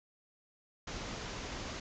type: low-pass noise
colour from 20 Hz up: pink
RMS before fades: -42 dBFS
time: 0.87-1.8 s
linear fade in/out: 5 ms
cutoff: 7100 Hz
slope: 96 dB/octave
effects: none